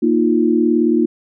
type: chord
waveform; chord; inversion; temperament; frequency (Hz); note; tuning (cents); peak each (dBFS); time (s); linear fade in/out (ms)
sine; Bb suspended fourth; none; just; 233.1 / 310.8 / 349.6; Bb3 / Eb4 / F4; 0 / -2 / +2; -16; 0.02-1.06; 10
effects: none